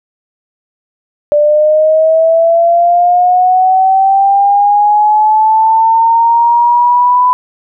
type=linear sweep; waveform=sine; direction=up; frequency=587.3 to 1000 Hz; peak=-5 dBFS; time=1.32-7.33 s; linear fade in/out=0 ms; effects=none